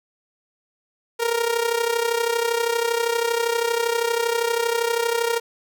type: tone with amplitude modulation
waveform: sawtooth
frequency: 466.4 Hz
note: A#4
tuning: 1 cent sharp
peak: -13 dBFS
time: 1.19-5.4 s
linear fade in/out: 20 ms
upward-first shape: sine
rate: 32.6 Hz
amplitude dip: 70%
effects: none